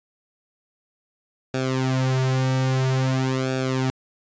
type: tone with flanger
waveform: sawtooth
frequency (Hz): 130.81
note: C3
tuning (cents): 0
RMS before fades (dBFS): -22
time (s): 1.54-3.9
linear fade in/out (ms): 0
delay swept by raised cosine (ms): 0.98 to 4.78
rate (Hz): 0.5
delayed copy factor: -0.9
effects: resampled to 16000 Hz